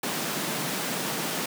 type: high-pass noise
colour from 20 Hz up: pink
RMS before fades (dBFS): -30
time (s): 0.03-1.46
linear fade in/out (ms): 5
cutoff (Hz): 140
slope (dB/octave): 48
effects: none